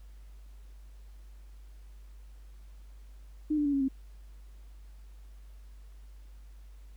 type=tone with pitch steps; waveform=sine; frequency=304.2 / 294.5 / 285.1 / 276.1 / 267.3 Hz; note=D#4 / D4 / C#4 / C#4 / C4; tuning=-39 / +5 / +49 / -7 / +37 cents; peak=-25 dBFS; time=3.5-3.885 s; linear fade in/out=10 ms; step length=77 ms; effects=added 50 Hz sine -47 dBFS peak until 6.96 s + pink hiss -67 dBFS RMS until 6.96 s